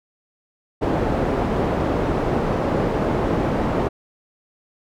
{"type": "low-pass noise", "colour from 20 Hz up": "white", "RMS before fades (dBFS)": -21, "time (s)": [0.81, 3.89], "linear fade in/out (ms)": 20, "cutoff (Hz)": 560, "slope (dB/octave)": 12, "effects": []}